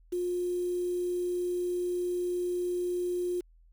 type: tone with quantisation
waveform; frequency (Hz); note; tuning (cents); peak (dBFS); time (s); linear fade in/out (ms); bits
sine; 355.9; F4; +33; -28; 0.12-3.41; 10; 8
effects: added 41 Hz sine -56 dBFS peak until 3.72 s